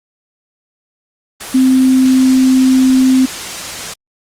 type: tone in noise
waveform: sine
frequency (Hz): 260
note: C4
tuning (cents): -11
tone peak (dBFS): -6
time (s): 1.54-3.26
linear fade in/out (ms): 10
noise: white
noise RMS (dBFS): -23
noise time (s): 1.4-3.94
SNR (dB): +14
effects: low-pass 9000 Hz 12 dB/octave + Opus 24 kbps